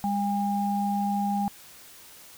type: tone pair together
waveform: sine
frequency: 202.1 / 808.4 Hz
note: G#3 / G#5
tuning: -47 / -47 cents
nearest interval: 2 octaves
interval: 2400 cents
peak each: -26 / -27 dBFS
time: 0.04-1.48 s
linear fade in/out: 0 ms
effects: white hiss -49 dBFS RMS until 2.37 s